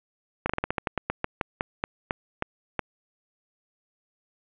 slowing click train, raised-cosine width 0.5 ms, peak -10 dBFS, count 17, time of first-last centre 0.46-2.793 s, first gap 35 ms, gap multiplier 1.17, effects resampled to 8000 Hz + 8-bit

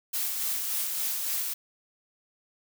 blue noise with tremolo, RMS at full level -29 dBFS, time 0.13-1.54 s, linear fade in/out 10 ms, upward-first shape sine, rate 3.5 Hz, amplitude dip 30%, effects none

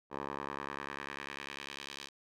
10% pulse tone with band-pass filter sweep, 70 Hz, C#2, 18 cents sharp, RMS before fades -43 dBFS, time 0.1-2.1 s, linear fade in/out 50 ms, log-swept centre 810 to 4000 Hz, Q 1.3, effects none

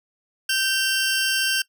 20% pulse tone pair together, 1557 / 2738 Hz, G6 / F7, -12 / -35 cents, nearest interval minor seventh, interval 977 cents, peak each -17 / -20 dBFS, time 0.49-1.62 s, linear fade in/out 5 ms, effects noise-tail reverb RT60 0.1 s tail -21 dB re dry

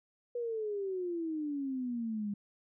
sine exponential sweep, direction down, 487.7 to 200.7 Hz, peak -33 dBFS, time 0.35-2.34 s, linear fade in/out 5 ms, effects none

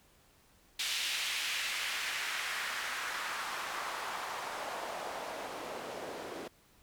white noise with band-pass filter sweep, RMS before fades -38 dBFS, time 0.79-6.48 s, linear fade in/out 5 ms, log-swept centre 3200 to 420 Hz, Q 1.5, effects pink hiss -65 dBFS RMS until 6.82 s

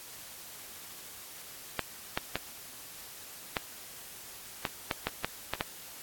clicks, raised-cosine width 0.3 ms, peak -13 dBFS, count 10, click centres 1.793 / 2.175 / 2.356 / 3.568 / 4.652 / 4.912 / 5.07 / 5.246 / 5.536 / 5.609 s, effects white hiss -47 dBFS RMS until 6.02 s + AAC 64 kbps

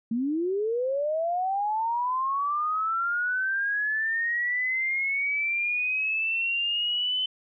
sine linear sweep, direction up, 220 to 3047 Hz, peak -24 dBFS, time 0.11-7.26 s, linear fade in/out 5 ms, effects none

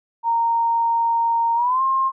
sine tone with pitch glide, 926 to 1063.7 Hz, A#5 to C6, -12 to +28 cents, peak -16 dBFS, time 0.23-2.12 s, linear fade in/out 50 ms, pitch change +240 cents, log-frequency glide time 1.55-1.82 s, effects none

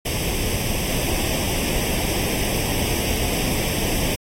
pink noise with comb filter, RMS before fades -23 dBFS, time 0.05-4.16 s, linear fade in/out 10 ms, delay 0.36 ms, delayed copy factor +0.75, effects AAC 48 kbps

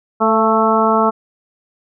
harmonic tone with a mistuned harmonic, 220.3 Hz, A3, 2 cents sharp, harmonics 1 / 2 / 3 / 4 / 5 / 6, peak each -18 / -18 / -18 / -18 / -18 / -18 dBFS, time 0.2-1.11 s, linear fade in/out 20 ms, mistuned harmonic 3, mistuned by +31 cents, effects none

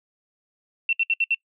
sine tone bursts, 2708 Hz, E7, 46 cents sharp, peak -18 dBFS, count 5, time 0.89-1.345 s, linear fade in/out 2 ms, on 39 ms, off 65 ms, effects noise-tail reverb RT60 0.1 s tail -25 dB re dry

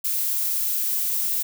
violet noise, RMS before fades -24 dBFS, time 0.04-1.43 s, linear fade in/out 10 ms, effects none

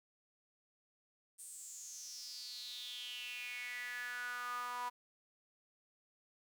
sawtooth tone with high-pass filter sweep, 245.3 Hz, B3, 12 cents flat, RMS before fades -45 dBFS, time 1.38-4.9 s, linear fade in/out 20 ms, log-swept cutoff 8900 to 980 Hz, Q 7.2, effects 12-bit

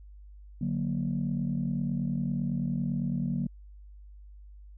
sine chord, D augmented, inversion none, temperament equal with one note detuned, 146.83 / 185 / 234.8 Hz, D3 / F#3 / A#3, 0 / 0 / +13 cents, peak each -31 dBFS, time 0.61-3.47 s, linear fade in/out 5 ms, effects tanh soft clip ceiling -20 dBFS + added 50 Hz sine -46 dBFS peak until 4.77 s

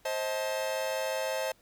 45% pulse chord, A diminished, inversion first, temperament just, 528 / 633.6 / 880 Hz, C5 / Eb5 / A5, +16 / +31 / 0 cents, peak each -33 / -34 / -38 dBFS, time 0.05-1.52 s, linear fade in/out 5 ms, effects pink hiss -64 dBFS RMS until 1.61 s

